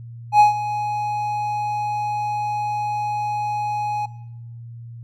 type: tone with ADSR envelope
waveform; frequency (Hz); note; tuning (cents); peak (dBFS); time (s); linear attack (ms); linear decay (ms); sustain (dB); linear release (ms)
triangle; 836; G#5; +11; -5; 0.32-4.06; 79; 130; -14; 8
effects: noise-tail reverb RT60 0.8 s tail -19 dB re dry + added 117 Hz sine -34 dBFS peak until 5.03 s